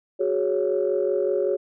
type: chord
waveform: sine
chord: F# suspended second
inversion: none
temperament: equal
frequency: 370 / 415.3 / 554.4 Hz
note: F#4 / G#4 / C#5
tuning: 0 / 0 / 0 cents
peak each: -24 dBFS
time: 0.19-1.57 s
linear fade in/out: 20 ms
effects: tanh soft clip ceiling -12 dBFS